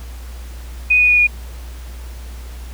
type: tone with pitch steps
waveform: sine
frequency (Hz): 2489 / 2473 / 2458 / 2442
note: D#7 / D#7 / D#7 / D#7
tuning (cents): 0 / -11 / -22 / -33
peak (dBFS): -9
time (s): 0.9-1.272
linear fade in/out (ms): 10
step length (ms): 93
effects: added 60 Hz sine -29 dBFS peak until 2.73 s + pink hiss -42 dBFS RMS until 2.73 s